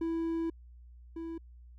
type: tone pair in turn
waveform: triangle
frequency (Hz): 329.6 / 329.6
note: E4 / E4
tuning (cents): 0 / 0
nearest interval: unison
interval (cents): 0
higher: neither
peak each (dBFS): -28 / -35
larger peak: first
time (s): 0.01-0.5 / 1.16-1.38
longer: first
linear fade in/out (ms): 5
effects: added 60 Hz sine -50 dBFS peak until 1.78 s